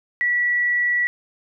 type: tone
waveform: sine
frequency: 1945 Hz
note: B6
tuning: 27 cents flat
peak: -17 dBFS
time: 0.21-1.07 s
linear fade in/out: 0 ms
effects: none